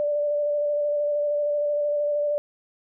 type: tone with vibrato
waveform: sine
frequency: 587 Hz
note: D5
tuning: 1 cent flat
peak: -21 dBFS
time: 0-2.38 s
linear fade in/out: 0 ms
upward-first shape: square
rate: 13 Hz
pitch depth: 13 cents each way
effects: none